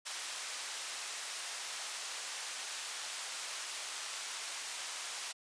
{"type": "band-pass noise", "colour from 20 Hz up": "white", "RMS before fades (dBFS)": -42, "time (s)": [0.05, 5.33], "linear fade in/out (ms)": 20, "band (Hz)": [770, 8100], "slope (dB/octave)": 12, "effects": ["resampled to 22050 Hz"]}